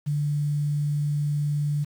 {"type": "tone with quantisation", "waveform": "sine", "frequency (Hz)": 146.83, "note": "D3", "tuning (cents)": 0, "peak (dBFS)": -22, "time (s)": [0.06, 1.85], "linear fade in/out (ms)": 20, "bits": 8, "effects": []}